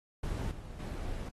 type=noise with level steps; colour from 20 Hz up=brown; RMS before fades=-35 / -45 / -38 dBFS; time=0.23-1.29 s; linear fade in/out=5 ms; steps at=0.51 / 0.79 s; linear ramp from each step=2 ms; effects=AAC 32 kbps